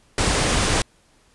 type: low-pass noise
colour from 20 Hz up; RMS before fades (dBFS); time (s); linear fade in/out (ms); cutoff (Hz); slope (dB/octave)
pink; -20; 0.18-0.82; 2; 10000; 96
effects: pink hiss -58 dBFS RMS until 1.34 s + resampled to 24000 Hz